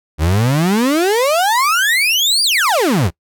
35% pulse exponential two-way sweep, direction up then down, 73 to 4881 to 73 Hz, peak -10 dBFS, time 0.18-3.11 s, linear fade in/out 50 ms, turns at 2.43 s, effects noise-tail reverb RT60 0.1 s tail -23 dB re dry

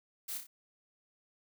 blue noise with echo, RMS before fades -40 dBFS, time 0.28-0.38 s, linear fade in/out 10 ms, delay 30 ms, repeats 3, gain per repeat -5 dB, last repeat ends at 0.47 s, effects none

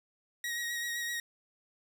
sawtooth tone with vibrato, 1892 Hz, A#6, 25 cents sharp, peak -30 dBFS, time 0.44-1.2 s, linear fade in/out 2 ms, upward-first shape sine, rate 7.8 Hz, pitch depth 21 cents each way, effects none

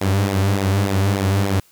sawtooth tone with flanger, 98 Hz, G2, in tune, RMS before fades -18 dBFS, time 0.01-1.6 s, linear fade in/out 5 ms, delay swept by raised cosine 0.66 to 6.56 ms, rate 3.4 Hz, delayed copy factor -0.65, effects white hiss -54 dBFS RMS until 1.71 s

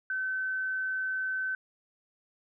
sine tone, 1528 Hz, G6, 45 cents flat, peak -29 dBFS, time 0.1-1.55 s, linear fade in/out 2 ms, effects none

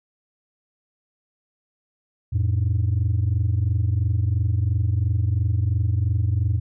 sine tone pair together, 88.2 / 111.13 Hz, F2 / A2, +18 / +18 cents, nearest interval major third, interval 400 cents, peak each -19 dBFS, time 2.32-6.6 s, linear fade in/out 20 ms, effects tanh soft clip ceiling -15 dBFS

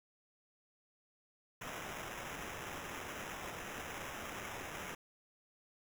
blue noise with sample-and-hold, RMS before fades -45 dBFS, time 1.61-4.95 s, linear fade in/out 5 ms, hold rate 4410 Hz, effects none

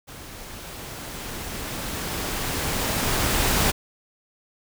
pink noise with level ramp, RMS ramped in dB -41 to -20 dBFS, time 0.07-3.72 s, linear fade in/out 20 ms, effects none

